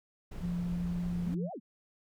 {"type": "noise", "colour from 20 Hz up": "brown", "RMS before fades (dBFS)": -42, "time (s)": [0.31, 1.35], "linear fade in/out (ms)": 10}
{"type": "tone", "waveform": "sine", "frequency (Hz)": 174.61, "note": "F3", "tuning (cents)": 0, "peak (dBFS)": -31, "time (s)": [0.4, 1.5], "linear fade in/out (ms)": 50}
{"type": "exponential two-way sweep", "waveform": "sine", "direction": "up then down", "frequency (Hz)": [175.8, 790, 175.8], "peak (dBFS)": -39, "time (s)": [1.24, 1.6], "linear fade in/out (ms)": 20, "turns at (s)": 1.52}
{"effects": []}